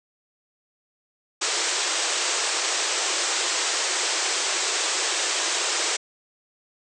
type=band-pass noise; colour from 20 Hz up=white; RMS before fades=-25 dBFS; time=1.41-5.97 s; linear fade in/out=10 ms; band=320 to 8300 Hz; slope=96 dB/octave; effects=none

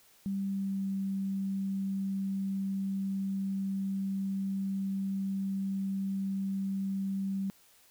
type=tone with pitch glide; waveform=sine; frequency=196 to 194.42 Hz; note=G3 to G3; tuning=0 to -14 cents; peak=-30 dBFS; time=0.26-7.5 s; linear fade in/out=0 ms; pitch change=-14 cents; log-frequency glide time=0.48-0.82 s; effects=white hiss -62 dBFS RMS until 7.9 s

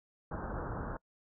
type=low-pass noise; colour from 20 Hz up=pink; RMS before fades=-39 dBFS; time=0.31-0.97 s; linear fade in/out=5 ms; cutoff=1600 Hz; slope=96 dB/octave; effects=noise-tail reverb RT60 0.1 s tail -25 dB re dry

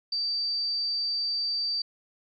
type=tone; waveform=sine; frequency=4645 Hz; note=D8; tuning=20 cents flat; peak=-26 dBFS; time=0.12-1.82 s; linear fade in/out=5 ms; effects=AAC 48 kbps

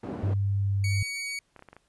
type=band-pass noise; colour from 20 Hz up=white; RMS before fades=-36 dBFS; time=0.03-0.34 s; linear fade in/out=5 ms; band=130 to 390 Hz; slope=12 dB/octave
type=tone with pitch glide; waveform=sine; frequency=99.4 to 98.77 Hz; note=G2 to G2; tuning=+25 to +14 cents; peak=-23 dBFS; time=0.23-1.03 s; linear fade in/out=5 ms; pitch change=-11 cents; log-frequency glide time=0.6-0.78 s
type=tone; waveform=sawtooth; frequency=2248 Hz; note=C#7; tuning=24 cents sharp; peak=-28 dBFS; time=0.84-1.39 s; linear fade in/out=2 ms
type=clicks; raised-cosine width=0.5 ms; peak=-32 dBFS; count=6; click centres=1.563 / 1.593 / 1.624 / 1.687 / 1.73 / 1.766 s
effects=pink hiss -70 dBFS RMS until 1.88 s + resampled to 24000 Hz

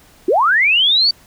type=linear sweep; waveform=sine; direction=up; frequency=311.1 to 4630 Hz; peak=-10 dBFS; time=0.28-1.11 s; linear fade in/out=5 ms; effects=pink hiss -48 dBFS RMS until 1.26 s

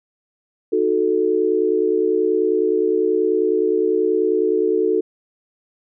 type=chord; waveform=sine; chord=D# diminished; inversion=none; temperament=equal; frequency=311.1 / 370 / 440 Hz; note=D#4 / F#4 / A4; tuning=0 / 0 / 0 cents; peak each=-23 / -19 / -18 dBFS; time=0.72-5.01 s; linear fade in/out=10 ms; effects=none

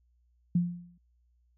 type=tone with exponential decay; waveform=sine; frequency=174.61 Hz; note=F3; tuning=in tune; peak=-20 dBFS; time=0.55-0.98 s; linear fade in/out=5 ms; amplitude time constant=92 ms; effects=added 60 Hz sine -65 dBFS peak until 1.57 s

